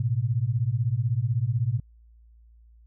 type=beating tone pair; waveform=sine; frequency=110 / 126 Hz; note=A2 / B2; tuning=0 / +35 cents; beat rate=16 Hz; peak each=-25 dBFS; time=0-1.8 s; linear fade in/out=5 ms; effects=added 57 Hz sine -51 dBFS peak until 2.86 s